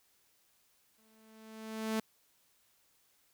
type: tone with exponential growth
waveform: sawtooth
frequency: 220 Hz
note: A3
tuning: in tune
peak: -26 dBFS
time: 0.98-2 s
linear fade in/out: 5 ms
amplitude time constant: 220 ms
effects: white hiss -71 dBFS RMS until 3.33 s